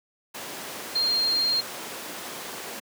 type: tone in noise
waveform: sine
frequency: 4204 Hz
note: C8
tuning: 7 cents sharp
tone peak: -21 dBFS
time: 0.95-1.61 s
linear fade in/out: 10 ms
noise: pink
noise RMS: -35 dBFS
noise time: 0.34-2.8 s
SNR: +11 dB
effects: high-pass 300 Hz 12 dB/octave